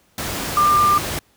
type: tone in noise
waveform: sine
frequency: 1194 Hz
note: D6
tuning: 28 cents sharp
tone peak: -12 dBFS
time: 0.57-0.98 s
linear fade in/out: 2 ms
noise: pink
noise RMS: -25 dBFS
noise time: 0.18-1.19 s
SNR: +10 dB
effects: pink hiss -58 dBFS RMS until 1.36 s + high-pass 60 Hz 12 dB/octave